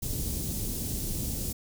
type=band-stop noise; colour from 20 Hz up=pink; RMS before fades=-32 dBFS; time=0.02-1.53 s; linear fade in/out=10 ms; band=270 to 7000 Hz; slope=12 dB/octave; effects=none